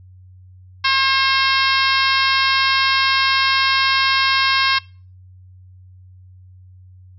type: harmonic tone with a mistuned harmonic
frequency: 536 Hz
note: C5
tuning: 42 cents sharp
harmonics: 2 / 3 / 4 / 5 / 6 / 7 / 8 / 9 / 10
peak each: -19 / -21 / -22 / -23 / -24 / -24 / -25 / -26 / -26 dBFS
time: 0.84-4.79 s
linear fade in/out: 10 ms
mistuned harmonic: 7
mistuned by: +18 cents
effects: noise-tail reverb RT60 0.4 s tail -24 dB re dry + added 92 Hz sine -41 dBFS peak until 7.18 s